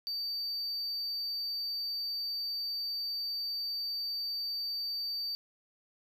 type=tone; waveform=triangle; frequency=4615 Hz; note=D8; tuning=31 cents flat; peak=-32 dBFS; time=0.07-5.35 s; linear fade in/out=0 ms; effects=none